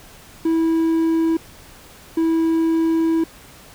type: tone pair in turn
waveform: triangle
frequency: 326.4 / 326.4 Hz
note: E4 / E4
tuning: -17 / -17 cents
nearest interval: unison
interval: 0 cents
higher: neither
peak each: -13 dBFS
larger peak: neither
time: 0.45-1.37 / 2.17-3.24 s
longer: second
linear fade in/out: 5 ms
effects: pink hiss -44 dBFS RMS until 3.74 s